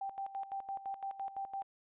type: tone with tremolo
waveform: sine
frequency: 784 Hz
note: G5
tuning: in tune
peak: -36 dBFS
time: 0.01-1.63 s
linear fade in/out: 5 ms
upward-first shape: square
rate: 5.9 Hz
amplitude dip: 75%
effects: resampled to 8000 Hz